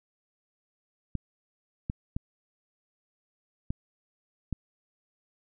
clicks, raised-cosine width 5 ms, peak -18 dBFS, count 5, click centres 1.153 / 1.899 / 2.165 / 3.705 / 4.527 s, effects none

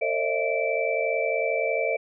sine tone cluster, 453.9 / 537 / 612 / 663 / 2326 Hz, A#4 / C5 / D#5 / E5 / D7, -46 / +45 / -29 / +10 / -17 cents, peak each -29 dBFS, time 0.01-1.97 s, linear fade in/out 10 ms, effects none

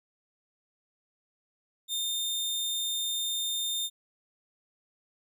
sawtooth tone, 3629 Hz, A#7, 47 cents flat, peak -26 dBFS, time 1.88-3.9 s, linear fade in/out 50 ms, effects none

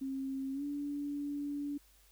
sine tone with pitch glide, 268.5 to 287.8 Hz, C4 to D4, +45 to -35 cents, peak -35 dBFS, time 0.01-1.78 s, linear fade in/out 10 ms, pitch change +120 cents, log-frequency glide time 0.53-0.63 s, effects added 50 Hz sine -65 dBFS peak until 2.11 s + white hiss -66 dBFS RMS until 2.11 s

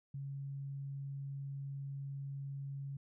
sine tone, 138.59 Hz, C#3, in tune, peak -40 dBFS, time 0.14-2.97 s, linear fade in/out 5 ms, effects none

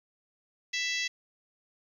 harmonic tone, 662 Hz, E5, 7 cents sharp, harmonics 3 / 4 / 5 / 6 / 7 / 8 / 9 / 10, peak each -33 / -35 / -37 / -39 / -40 / -41 / -42 / -43 dBFS, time 0.73-1.08 s, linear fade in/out 10 ms, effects 10-bit

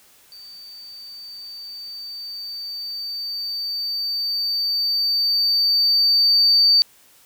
triangle tone with level ramp, 4601 Hz, D8, 36 cents flat, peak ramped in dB -38 to -8 dBFS, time 0.32-6.82 s, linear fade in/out 0 ms, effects tanh soft clip ceiling -9 dBFS + white hiss -53 dBFS RMS until 7.25 s

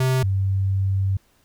square / sine tone pair in turn, 130 / 96.68 Hz, C3 / G2, -11 / -23 cents, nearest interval perfect fourth, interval 512 cents, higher first, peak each -18 dBFS, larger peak neither, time 0-0.23 / 0.23-1.17 s, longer second, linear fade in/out 5 ms, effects pink hiss -61 dBFS RMS until 1.44 s

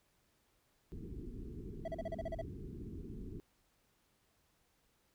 pink low-pass noise, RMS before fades -46 dBFS, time 0.92-3.4 s, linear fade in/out 0 ms, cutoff 430 Hz, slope 96 dB/octave
triangle tone bursts, 656 Hz, E5, 9 cents flat, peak -35 dBFS, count 9, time 1.85-2.416 s, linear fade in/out 5 ms, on 30 ms, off 37 ms
effects pink hiss -75 dBFS RMS until 5.14 s

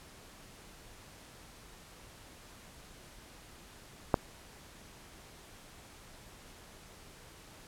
click, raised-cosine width 1 ms, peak -9 dBFS, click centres 4.142 s, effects pink hiss -54 dBFS RMS until 7.67 s + low-pass 12000 Hz 12 dB/octave

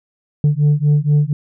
sine beating tone pair, 145.6 / 149.8 Hz, D3 / D3, -15 / +35 cents, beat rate 4.2 Hz, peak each -12 / -12 dBFS, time 0.44-1.33 s, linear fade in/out 2 ms, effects tanh soft clip ceiling -8 dBFS

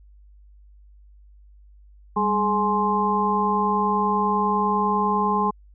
harmonic tone with a mistuned harmonic, 210 Hz, G#3, 19 cents sharp, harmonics 1 / 2 / 4 / 5, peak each -25 / -27 / -24 / -22 dBFS, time 2.16-5.51 s, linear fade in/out 10 ms, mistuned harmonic 1, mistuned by -87 cents, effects added 50 Hz sine -47 dBFS peak until 5.74 s

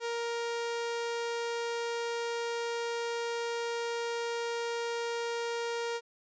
sawtooth tone, 468.1 Hz, A#4, 7 cents sharp, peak -28 dBFS, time 0-6.01 s, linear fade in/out 50 ms, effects resampled to 16000 Hz

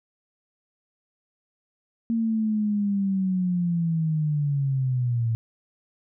sine linear sweep, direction down, 230.3 to 112.3 Hz, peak -21 dBFS, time 2.1-5.35 s, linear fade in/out 0 ms, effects none

